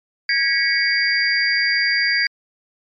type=tone cluster; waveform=sine; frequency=1647 / 1929 / 2223 / 4754 Hz; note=G#6 / B6 / C#7 / D8; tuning=-15 / -41 / +4 / +20 cents; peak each=-21 dBFS; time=0.29-2.27 s; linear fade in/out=2 ms; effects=MP3 64 kbps